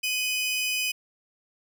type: tone pair together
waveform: sawtooth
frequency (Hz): 2500 / 3003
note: D#7 / F#7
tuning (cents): +8 / +25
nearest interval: minor third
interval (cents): 317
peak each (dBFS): -23 / -28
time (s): 0.03-0.92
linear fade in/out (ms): 10
effects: none